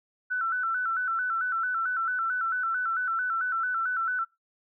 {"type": "tone with vibrato", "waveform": "sine", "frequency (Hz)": 1417, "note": "F6", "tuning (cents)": 25, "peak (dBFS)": -25, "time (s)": [0.3, 4.25], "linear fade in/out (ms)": 20, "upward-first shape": "square", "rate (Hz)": 4.5, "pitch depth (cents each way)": 94, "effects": ["noise-tail reverb RT60 0.2 s tail -21 dB re dry"]}